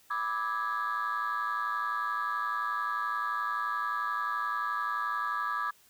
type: chord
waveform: sine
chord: E dominant seventh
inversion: second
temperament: equal with one note detuned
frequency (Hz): 987.8 / 1174.7 / 1286.2 / 1661.2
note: B5 / D6 / E6 / G#6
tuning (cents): 0 / 0 / -43 / 0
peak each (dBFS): -37 / -31 / -35 / -34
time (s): 0.1-5.71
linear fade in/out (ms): 10
effects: tanh soft clip ceiling -24 dBFS + white hiss -62 dBFS RMS until 5.89 s